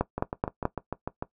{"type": "two click trains", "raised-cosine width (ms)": 1, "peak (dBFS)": [-16, -10], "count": [8, 4], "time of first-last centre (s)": [[0.18, 1.225], [0.01, 0.654]], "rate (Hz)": [6.7, 4.66], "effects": ["noise-tail reverb RT60 0.1 s tail -17 dB re dry"]}